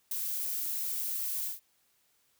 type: noise with ADSR envelope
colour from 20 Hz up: violet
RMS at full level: -31 dBFS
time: 0.11-1.6 s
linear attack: 4 ms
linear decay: 10 ms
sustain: -3 dB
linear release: 140 ms
effects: white hiss -71 dBFS RMS until 2.39 s